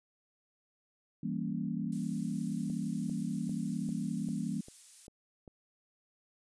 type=chord; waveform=sine; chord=E diminished seventh; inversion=none; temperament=equal; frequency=164.81 / 196 / 233.1 / 277.2 Hz; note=E3 / G3 / Bb3 / Db4; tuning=0 / 0 / 0 / 0 cents; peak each=-38 / -37 / -37 / -41 dBFS; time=1.23-4.61 s; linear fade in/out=5 ms
type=noise; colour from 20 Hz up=violet; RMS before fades=-48 dBFS; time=1.92-5.07 s; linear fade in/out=5 ms
type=click train; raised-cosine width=2 ms; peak=-37 dBFS; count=8; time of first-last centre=2.7-5.478 s; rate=2.52 Hz
effects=resampled to 22050 Hz